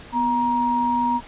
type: tone pair together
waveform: sine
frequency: 246.9 / 944.1 Hz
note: B3 / A#5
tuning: 0 / +22 cents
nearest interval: octave + major seventh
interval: 2322 cents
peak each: -24 / -19 dBFS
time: 0.12-1.21 s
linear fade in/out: 50 ms
effects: pink hiss -42 dBFS RMS until 1.27 s + resampled to 8000 Hz